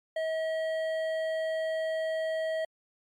triangle tone with hard clipping, 640 Hz, D#5, 49 cents sharp, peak -30 dBFS, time 0.16-2.65 s, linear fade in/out 5 ms, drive 13 dB, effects MP3 96 kbps

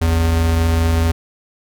square tone pair together, 57.69 / 82.41 Hz, A#1 / E2, -17 / 0 cents, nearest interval tritone, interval 617 cents, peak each -24 / -14 dBFS, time 0.01-1.12 s, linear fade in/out 10 ms, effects none

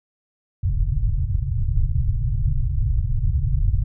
pink low-pass noise, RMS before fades -20 dBFS, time 0.63-3.84 s, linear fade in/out 5 ms, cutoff 140 Hz, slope 96 dB/octave, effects none

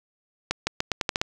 accelerating click train, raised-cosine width 0.2 ms, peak -6 dBFS, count 8, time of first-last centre 0.51-1.215 s, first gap 160 ms, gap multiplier 0.84, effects 7-bit

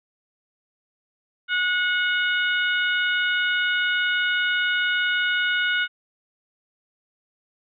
harmonic tone, 729 Hz, F#5, 26 cents flat, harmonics 2 / 3 / 4 / 5, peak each -21 / -29 / -28 / -32 dBFS, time 1.48-5.88 s, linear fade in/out 50 ms, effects none

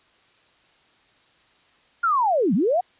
sine linear two-way sweep, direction down then up, 1428 to 163.2 to 757 Hz, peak -17 dBFS, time 2.03-2.81 s, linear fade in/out 10 ms, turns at 2.54 s, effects white hiss -59 dBFS RMS until 2.99 s + resampled to 8000 Hz

